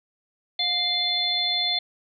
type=harmonic tone with a mistuned harmonic; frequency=698.5 Hz; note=F5; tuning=in tune; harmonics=1 / 3 / 5 / 6; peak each=-33 / -32 / -24 / -26 dBFS; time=0.59-1.79 s; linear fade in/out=5 ms; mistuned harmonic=1; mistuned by=+40 cents; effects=none